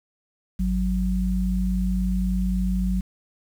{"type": "tone pair together", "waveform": "sine", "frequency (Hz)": [51.91, 185], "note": ["G#1", "F#3"], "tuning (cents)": [0, 0], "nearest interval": "octave + minor seventh", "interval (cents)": 2200, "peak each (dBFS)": -23, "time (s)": [0.59, 3.01], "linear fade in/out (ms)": 10, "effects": ["8-bit"]}